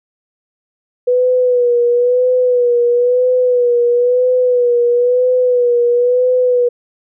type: tone with vibrato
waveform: sine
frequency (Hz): 491.4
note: B4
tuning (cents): -9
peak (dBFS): -9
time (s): 1.07-6.69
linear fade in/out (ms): 10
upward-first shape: sine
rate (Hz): 1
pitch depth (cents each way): 46
effects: none